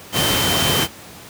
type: tone in noise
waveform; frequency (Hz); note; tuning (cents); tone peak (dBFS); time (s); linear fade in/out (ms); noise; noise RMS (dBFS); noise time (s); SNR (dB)
sine; 3099; G7; -21; -21; 0.12-0.88; 50; pink; -18; 0.12-0.88; -6
effects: pink hiss -39 dBFS RMS until 1.29 s + high-pass 100 Hz 12 dB/octave